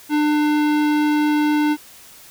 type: tone with hard clipping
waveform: sine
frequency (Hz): 299.3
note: D4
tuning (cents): +33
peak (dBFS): -17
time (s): 0.09-1.77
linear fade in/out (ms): 50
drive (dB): 18
effects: white hiss -44 dBFS RMS until 2.3 s